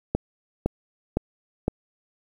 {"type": "click train", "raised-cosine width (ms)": 2, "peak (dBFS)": -8, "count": 4, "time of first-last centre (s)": [0.15, 1.681], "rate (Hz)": 1.96, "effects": ["8-bit"]}